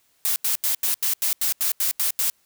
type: noise bursts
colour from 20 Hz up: blue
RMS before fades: -22 dBFS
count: 11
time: 0.25-2.3 s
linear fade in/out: 0 ms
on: 110 ms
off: 84 ms
effects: white hiss -64 dBFS RMS until 2.45 s